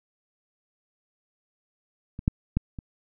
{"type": "clicks", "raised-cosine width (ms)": 5, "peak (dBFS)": [-23, -8, -10, -23], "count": 4, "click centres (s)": [2.191, 2.279, 2.57, 2.788], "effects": []}